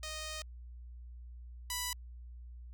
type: tone pair in turn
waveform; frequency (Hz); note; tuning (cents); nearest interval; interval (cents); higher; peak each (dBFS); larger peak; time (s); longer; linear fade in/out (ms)
5% pulse; 621 / 988; D#5 / B5; -3 / 0; minor sixth; 803; second; -29 / -23; second; 0.03-0.42 / 1.7-1.93; first; 2
effects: added 60 Hz sine -46 dBFS peak until 2.73 s